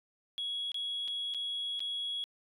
sine tone with dropouts, 3336 Hz, G#7, 7 cents sharp, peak -32 dBFS, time 0.38-2.24 s, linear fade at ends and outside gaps 0 ms, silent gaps 0.718-0.744 / 1.078-1.082 / 1.339-1.346 / 1.794-1.804 s, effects tanh soft clip ceiling -30 dBFS

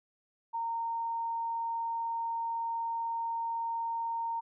sine tone, 921 Hz, A#5, 21 cents flat, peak -31 dBFS, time 0.53-4.41 s, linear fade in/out 20 ms, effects none

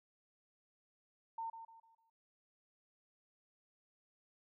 sine tone with echo, 908 Hz, A#5, 46 cents flat, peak -39 dBFS, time 1.38-1.5 s, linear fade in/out 5 ms, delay 150 ms, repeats 4, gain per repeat -9 dB, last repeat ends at 2.1 s, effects none

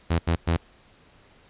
sawtooth tone bursts at uneven times, 83.7 Hz, E2, 27 cents sharp, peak -16 dBFS, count 3, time 0.1-0.19 / 0.27-0.36 / 0.47-0.57 s, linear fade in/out 10 ms, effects pink hiss -56 dBFS RMS until 1.49 s + resampled to 8000 Hz

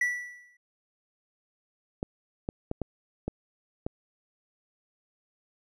triangle tone with exponential decay, 1957 Hz, B6, 16 cents flat, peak -20 dBFS, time 0.01-0.57 s, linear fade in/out 5 ms, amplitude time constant 120 ms
clicks, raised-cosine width 2 ms, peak -17 dBFS, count 6, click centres 2.029 / 2.489 / 2.714 / 2.817 / 3.28 / 3.865 s
effects resampled to 32000 Hz

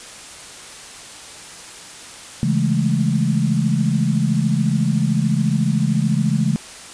sine chord, A major seventh, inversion first, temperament just, 137.5 / 165 / 206.2 / 220 Hz, C#3 / E3 / G#3 / A3, -14 / +2 / -12 / 0 cents, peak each -20 / -20 / -21 / -22 dBFS, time 2.43-6.56 s, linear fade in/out 0 ms, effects white hiss -37 dBFS RMS until 6.93 s + resampled to 22050 Hz

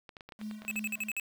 clicks, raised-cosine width 0.3 ms, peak -30 dBFS, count 11, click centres 0.092 / 0.168 / 0.208 / 0.29 / 0.322 / 0.414 / 0.512 / 0.62 / 0.65 / 0.703 / 0.757 s
sine tone with tremolo, 213.4 Hz, G#3, 47 cents sharp, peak -35 dBFS, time 0.38-1.12 s, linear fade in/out 50 ms, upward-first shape triangle, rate 2.9 Hz, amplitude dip 90%
square tone bursts, 2593 Hz, E7, 29 cents flat, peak -32 dBFS, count 7, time 0.68-1.198 s, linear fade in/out 0 ms, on 32 ms, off 49 ms
effects 9-bit

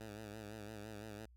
10% pulse tone with vibrato, 106.7 Hz, G#2, 47 cents sharp, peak -39 dBFS, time 0-1.26 s, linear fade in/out 10 ms, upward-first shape sine, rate 5.9 Hz, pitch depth 69 cents each way, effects added 60 Hz sine -60 dBFS peak until 1.36 s

